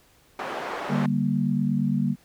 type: band-pass noise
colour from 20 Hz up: white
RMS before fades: -32 dBFS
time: 0.39-1.06 s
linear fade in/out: 2 ms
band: 350 to 1100 Hz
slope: 12 dB/octave
type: chord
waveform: sine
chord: G minor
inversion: second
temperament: just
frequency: 147 / 196 / 235.2 Hz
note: D3 / G3 / Bb3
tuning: +2 / 0 / +16 cents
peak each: -26 / -25 / -25 dBFS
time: 0.88-2.16 s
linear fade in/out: 50 ms
effects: pink hiss -59 dBFS RMS until 2.24 s